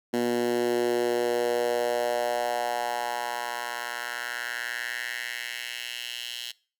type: tone with high-pass filter sweep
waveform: 10% pulse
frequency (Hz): 120.3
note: B2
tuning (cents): -45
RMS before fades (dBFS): -29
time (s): 0.13-6.52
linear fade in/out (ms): 10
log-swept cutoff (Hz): 270 to 3300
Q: 2.9
effects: noise-tail reverb RT60 0.4 s tail -23 dB re dry